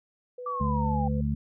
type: tone with pitch glide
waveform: sine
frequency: 495.9 to 502.5 Hz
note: B4 to B4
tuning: +7 to +30 cents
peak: -36 dBFS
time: 0.38-1.21 s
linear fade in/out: 5 ms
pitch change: +23 cents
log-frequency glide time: 0.72-0.87 s
type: exponential sweep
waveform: sine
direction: down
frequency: 1178 to 782 Hz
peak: -29 dBFS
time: 0.46-1.08 s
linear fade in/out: 5 ms
type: harmonic tone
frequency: 72 Hz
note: D2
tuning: 34 cents flat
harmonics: 1 / 2 / 3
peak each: -29 / -29 / -29 dBFS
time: 0.6-1.35 s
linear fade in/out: 10 ms
effects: none